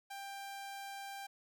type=tone; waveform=sawtooth; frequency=791 Hz; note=G5; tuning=15 cents sharp; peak=-40 dBFS; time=0.1-1.27 s; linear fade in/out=10 ms; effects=none